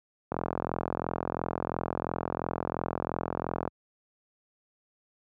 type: click train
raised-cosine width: 1 ms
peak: -15 dBFS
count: 145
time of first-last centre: 0.32-3.677 s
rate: 42.9 Hz
effects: high-pass 80 Hz 12 dB/octave

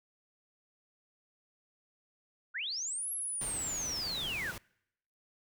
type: linear two-way sweep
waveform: sine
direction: up then down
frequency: 1342 to 11340 to 1342 Hz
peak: -34 dBFS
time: 2.54-4.52 s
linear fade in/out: 20 ms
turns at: 3.12 s
type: noise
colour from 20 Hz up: pink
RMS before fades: -44 dBFS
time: 3.41-4.58 s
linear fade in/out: 2 ms
effects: noise-tail reverb RT60 0.8 s tail -26 dB re dry

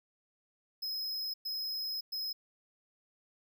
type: tone bursts at uneven times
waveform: square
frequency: 5110 Hz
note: D#8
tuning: 45 cents sharp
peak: -35 dBFS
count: 3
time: 0.82-1.34 / 1.45-2.01 / 2.12-2.33 s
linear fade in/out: 10 ms
effects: none

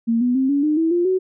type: tone with pitch steps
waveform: sine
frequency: 230 / 246.5 / 264.2 / 283.2 / 303.5 / 325.3 / 348.6 / 373.6 Hz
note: A#3 / B3 / C4 / C#4 / D#4 / E4 / F4 / F#4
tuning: -23 / -3 / +17 / +37 / -43 / -23 / -3 / +17 cents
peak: -15 dBFS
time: 0.07-1.19 s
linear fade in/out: 20 ms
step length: 140 ms
effects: none

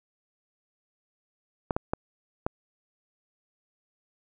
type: clicks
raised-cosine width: 1 ms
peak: -12 dBFS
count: 4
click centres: 1.708 / 1.765 / 1.935 / 2.465 s
effects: none

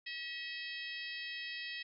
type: harmonic tone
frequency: 643 Hz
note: E5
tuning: 43 cents flat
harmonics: 3 / 4 / 5 / 6 / 7 / 8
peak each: -44 / -46 / -48 / -50 / -51 / -52 dBFS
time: 0.06-1.83 s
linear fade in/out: 10 ms
effects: none

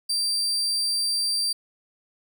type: tone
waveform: 35% pulse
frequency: 4699 Hz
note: D8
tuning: in tune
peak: -21 dBFS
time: 0.09-1.53 s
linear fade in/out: 10 ms
effects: none

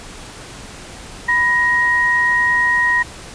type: tone pair together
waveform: sine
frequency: 990 / 1881.3 Hz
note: B5 / A#6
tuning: +4 / +15 cents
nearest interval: major seventh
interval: 1111 cents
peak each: -20 / -13 dBFS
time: 1.28-3.03 s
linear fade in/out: 10 ms
effects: pink hiss -35 dBFS RMS until 3.34 s + resampled to 22050 Hz

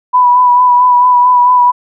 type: tone with vibrato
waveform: sine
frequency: 987.8 Hz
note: B5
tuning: in tune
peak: -4 dBFS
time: 0.13-1.72 s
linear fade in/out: 20 ms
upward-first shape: sine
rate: 4.5 Hz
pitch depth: 25 cents each way
effects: none

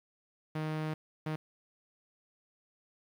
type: tone bursts at uneven times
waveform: sawtooth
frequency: 155.56 Hz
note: D#3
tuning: in tune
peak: -29 dBFS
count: 2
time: 0.55-0.94 / 1.26-1.36 s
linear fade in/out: 5 ms
effects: low-pass 3000 Hz 12 dB/octave + 10-bit

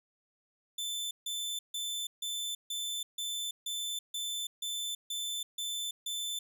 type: tone bursts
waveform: sawtooth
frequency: 3530 Hz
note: A7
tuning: 5 cents sharp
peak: -31 dBFS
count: 12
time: 0.78-6.39 s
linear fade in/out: 5 ms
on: 330 ms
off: 150 ms
effects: none

